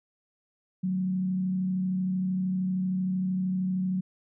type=tone with frequency modulation; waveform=sine; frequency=185.7 Hz; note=F#3; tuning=7 cents sharp; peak=-25 dBFS; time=0.83-4.01 s; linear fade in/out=10 ms; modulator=33 Hz; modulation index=0.29; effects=none